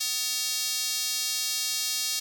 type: tone with high-pass filter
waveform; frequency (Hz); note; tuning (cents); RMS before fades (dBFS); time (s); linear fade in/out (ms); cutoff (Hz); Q
square; 250.8; B3; +27; -29; 0-2.2; 10; 4700; 1.6
effects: none